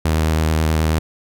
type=tone with vibrato; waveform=sawtooth; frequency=78.9 Hz; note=D#2; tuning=25 cents sharp; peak=-11 dBFS; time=0.05-0.99 s; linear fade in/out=5 ms; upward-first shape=triangle; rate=9.3 Hz; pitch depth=24 cents each way; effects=none